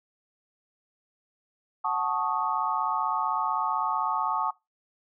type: chord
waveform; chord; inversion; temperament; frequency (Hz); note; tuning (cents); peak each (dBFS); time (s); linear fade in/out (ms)
sine; D# half-diminished seventh; first; equal; 740 / 880 / 1108.7 / 1244.5; F#5 / A5 / C#6 / D#6; 0 / 0 / 0 / 0; -33 / -29 / -29 / -31; 1.84-4.51; 10
effects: noise-tail reverb RT60 0.2 s tail -21 dB re dry